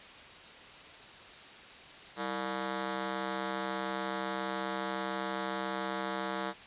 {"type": "ring-modulated tone", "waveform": "10% pulse", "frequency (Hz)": 261.6, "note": "C4", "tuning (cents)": 0, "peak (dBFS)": -22, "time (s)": [2.16, 6.54], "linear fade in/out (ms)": 50, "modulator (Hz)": 67.2, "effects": ["white hiss -50 dBFS RMS until 6.66 s", "resampled to 8000 Hz"]}